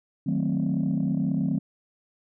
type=chord; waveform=sine; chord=D# diminished seventh; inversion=none; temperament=equal; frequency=155.56 / 185 / 220 / 261.6 Hz; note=D#3 / F#3 / A3 / C4; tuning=0 / 0 / 0 / 0 cents; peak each=-27 / -26 / -28 / -27 dBFS; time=0.26-1.59 s; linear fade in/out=10 ms; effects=tanh soft clip ceiling -17 dBFS